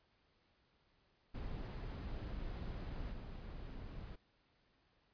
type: noise with level steps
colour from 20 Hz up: brown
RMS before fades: -44 / -48 dBFS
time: 1.34-4.16 s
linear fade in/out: 10 ms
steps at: 3.11 s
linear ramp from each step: 20 ms
effects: pink hiss -75 dBFS RMS until 5.13 s + resampled to 11025 Hz